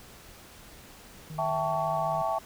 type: tone with vibrato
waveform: triangle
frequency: 155.56 Hz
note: D#3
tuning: in tune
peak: -35 dBFS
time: 1.3-2.22 s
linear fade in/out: 2 ms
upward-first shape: sine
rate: 13 Hz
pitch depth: 30 cents each way
type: chord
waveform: sine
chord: A dominant seventh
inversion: second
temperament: equal with one note detuned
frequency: 659.3 / 784 / 880 / 1123.6 Hz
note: E5 / G5 / A5 / C#6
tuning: 0 / 0 / 0 / +23 cents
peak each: -30 / -32 / -32 / -33 dBFS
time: 1.38-2.39 s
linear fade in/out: 10 ms
effects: pink hiss -50 dBFS RMS until 2.45 s